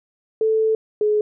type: tone pair in turn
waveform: sine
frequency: 440 / 422.4 Hz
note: A4 / G#4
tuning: 0 / +29 cents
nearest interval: minor second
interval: 71 cents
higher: first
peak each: -15 dBFS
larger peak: neither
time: 0.41-0.75 / 1.01-1.21 s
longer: first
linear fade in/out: 2 ms
effects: none